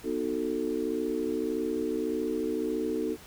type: chord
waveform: sine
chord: B dominant seventh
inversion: none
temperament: just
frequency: 246.9 / 308.7 / 370.4 / 444.5 Hz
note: B3 / D#4 / F#4 / A4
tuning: 0 / -14 / +2 / +18 cents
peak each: -35 / -32 / -34 / -32 dBFS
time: 0.03-3.17 s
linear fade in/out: 50 ms
effects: pink hiss -50 dBFS RMS until 3.26 s